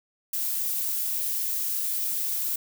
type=noise; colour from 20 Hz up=violet; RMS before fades=-28 dBFS; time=0.33-2.56 s; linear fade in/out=5 ms; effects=none